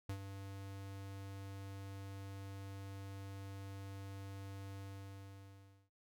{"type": "tone with ADSR envelope", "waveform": "square", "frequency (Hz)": 98, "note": "G2", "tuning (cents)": 0, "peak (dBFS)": -39, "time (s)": [0.09, 5.9], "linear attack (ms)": 4, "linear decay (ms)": 81, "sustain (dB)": -8, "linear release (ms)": 1100, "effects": []}